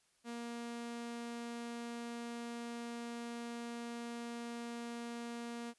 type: tone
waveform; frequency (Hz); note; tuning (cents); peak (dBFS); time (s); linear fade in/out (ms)
sawtooth; 235.7; A#3; +19; -38; 0.24-5.74; 50
effects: white hiss -74 dBFS RMS until 5.78 s + resampled to 24000 Hz